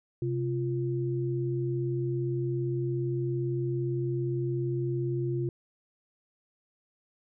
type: tone pair together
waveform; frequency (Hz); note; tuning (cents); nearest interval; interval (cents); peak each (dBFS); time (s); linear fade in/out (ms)
sine; 130.28 / 347.8; C3 / F4; -7 / -7; octave + perfect fourth; 1700; -29 / -31; 0.22-5.49; 2
effects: none